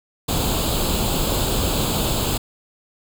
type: noise with comb filter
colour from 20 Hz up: pink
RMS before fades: -21 dBFS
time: 0.28-2.38 s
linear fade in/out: 10 ms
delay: 0.26 ms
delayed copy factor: +0.75
effects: none